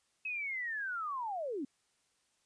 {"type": "linear sweep", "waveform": "sine", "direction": "down", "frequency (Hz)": [2580, 246.9], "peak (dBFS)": -35, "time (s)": [0.25, 1.65], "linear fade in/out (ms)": 5, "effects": ["white hiss -75 dBFS RMS until 2.45 s", "resampled to 22050 Hz"]}